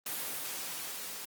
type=noise with level ramp; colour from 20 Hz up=white; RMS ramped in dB=-36 to -42 dBFS; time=0.06-1.25 s; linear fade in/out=2 ms; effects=high-pass 150 Hz 12 dB/octave + Opus 24 kbps